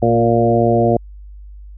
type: harmonic tone with a mistuned harmonic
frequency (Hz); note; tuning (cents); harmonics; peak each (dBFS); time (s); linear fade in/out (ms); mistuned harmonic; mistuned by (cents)
116.5; A#2; -1; 1 / 2 / 3 / 4 / 5 / 6; -18 / -18 / -18 / -18 / -18 / -18; 0.02-0.97; 5; 3; +16
effects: added 50 Hz sine -33 dBFS peak until 1.77 s